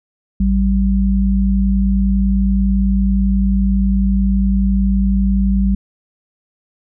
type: tone pair together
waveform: sine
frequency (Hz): 54.89 / 194.6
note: A1 / G3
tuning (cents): -3 / -12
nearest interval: octave + minor seventh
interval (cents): 2191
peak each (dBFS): -14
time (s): 0.4-5.75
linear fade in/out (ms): 5
effects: none